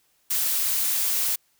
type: noise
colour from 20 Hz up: blue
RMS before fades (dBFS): -24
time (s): 0.3-1.36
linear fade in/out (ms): 10
effects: white hiss -66 dBFS RMS until 1.59 s